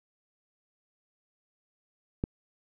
click, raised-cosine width 3 ms, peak -15 dBFS, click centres 2.239 s, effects none

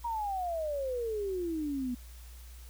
sine exponential sweep, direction down, 959 to 240.1 Hz, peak -31 dBFS, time 0.04-1.95 s, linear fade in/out 10 ms, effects added 60 Hz sine -46 dBFS peak until 2.69 s + white hiss -57 dBFS RMS until 2.69 s

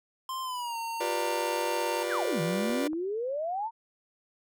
square tone with pitch glide, 1046.5 to 916.3 Hz, C6 to A#5, 0 to -30 cents, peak -33 dBFS, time 0.29-2.03 s, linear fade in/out 2 ms, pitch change -230 cents, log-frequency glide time 0.42-0.77 s
40% pulse chord, G dominant seventh, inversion third, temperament just, 352.8 / 392 / 490 / 588 Hz, F4 / G4 / B4 / D5, +18 / 0 / -14 / +2 cents, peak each -34 / -38 / -33 / -33 dBFS, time 1-2.88 s, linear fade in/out 10 ms
sine exponential two-way sweep, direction down then up, 2165 to 155.56 to 939 Hz, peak -29 dBFS, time 2.08-3.71 s, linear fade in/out 50 ms, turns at 2.41 s
clicks, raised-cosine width 1 ms, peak -32 dBFS, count 2, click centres 2.7 / 2.932 s
effects none

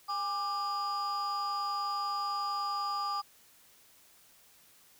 sine tone cluster, 816 / 1185 / 4889 Hz, G#5 / D6 / D#8, -31 / +15 / -31 cents, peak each -35 / -31 / -39 dBFS, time 0.08-3.22 s, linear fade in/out 20 ms, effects tanh soft clip ceiling -27 dBFS + white hiss -61 dBFS RMS until 4.99 s

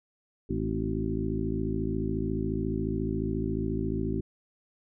harmonic tone with a mistuned harmonic, 54.2 Hz, A1, 25 cents flat, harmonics 1 / 2 / 3 / 4 / 5 / 6 / 7, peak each -35 / -35 / -35 / -35 / -35 / -35 / -35 dBFS, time 0.49-4.21 s, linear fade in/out 10 ms, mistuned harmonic 5, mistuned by -57 cents, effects none

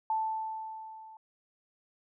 sine tone with level ramp, 880 Hz, A5, in tune, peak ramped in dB -26 to -48 dBFS, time 0.1-1.17 s, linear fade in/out 2 ms, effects none

